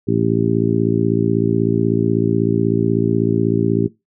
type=harmonic tone; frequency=56.2 Hz; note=A1; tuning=37 cents sharp; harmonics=2 / 3 / 4 / 5 / 6 / 7; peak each=-21 / -21 / -21 / -21 / -21 / -21 dBFS; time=0.07-3.88 s; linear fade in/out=20 ms; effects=noise-tail reverb RT60 0.2 s tail -20 dB re dry